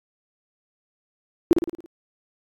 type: tone with echo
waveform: sine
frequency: 337.6 Hz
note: E4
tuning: 41 cents sharp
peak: -10 dBFS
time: 1.51-1.53 s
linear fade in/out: 0 ms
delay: 55 ms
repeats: 6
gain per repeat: -5 dB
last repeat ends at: 1.86 s
effects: AAC 64 kbps